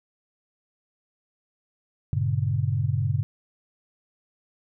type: chord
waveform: sine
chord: G diminished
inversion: none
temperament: just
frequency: 98 / 117.6 / 141.12 Hz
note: G2 / Bb2 / Db3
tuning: 0 / +16 / +31 cents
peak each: -26 dBFS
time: 2.13-3.23 s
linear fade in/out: 0 ms
effects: none